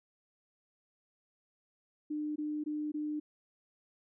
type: tone bursts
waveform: sine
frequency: 300.9 Hz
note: D4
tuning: 42 cents sharp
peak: -33 dBFS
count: 4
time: 2.1-3.2 s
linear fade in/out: 10 ms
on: 260 ms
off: 20 ms
effects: none

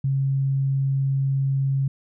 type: tone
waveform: sine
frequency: 136.1 Hz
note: C#3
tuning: 31 cents flat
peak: -19 dBFS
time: 0.04-1.88 s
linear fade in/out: 5 ms
effects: none

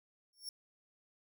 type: tone with exponential growth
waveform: sawtooth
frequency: 5470 Hz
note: F8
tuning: 37 cents flat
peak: -35 dBFS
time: 0.33-0.49 s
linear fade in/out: 1 ms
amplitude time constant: 34 ms
effects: none

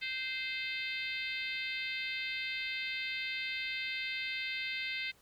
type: harmonic tone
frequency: 520 Hz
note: C5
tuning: 11 cents flat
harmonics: 3 / 4 / 5 / 6 / 7 / 8 / 9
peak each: -46 / -38 / -41 / -46 / -44 / -47 / -50 dBFS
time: 0.01-5.12 s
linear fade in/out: 20 ms
effects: pink hiss -65 dBFS RMS until 5.21 s

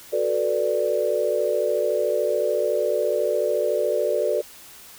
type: chord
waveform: sine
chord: B minor seventh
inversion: second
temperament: equal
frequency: 370 / 440 / 493.9 / 587.3 Hz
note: F#4 / A4 / B4 / D5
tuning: 0 / 0 / 0 / 0 cents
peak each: -28 / -25 / -26 / -23 dBFS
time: 0.12-4.42 s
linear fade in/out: 20 ms
effects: white hiss -45 dBFS RMS until 4.98 s

